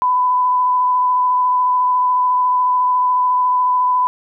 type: tone with vibrato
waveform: sine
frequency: 1000 Hz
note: B5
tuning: 21 cents sharp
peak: -12 dBFS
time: 0.02-4.07 s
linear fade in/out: 0 ms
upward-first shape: square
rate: 14 Hz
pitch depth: 9 cents each way
effects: none